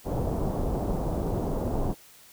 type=low-pass noise; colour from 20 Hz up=pink; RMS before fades=-28 dBFS; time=0.04-1.95 s; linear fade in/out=50 ms; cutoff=810 Hz; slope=24 dB/octave; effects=white hiss -53 dBFS RMS until 2.32 s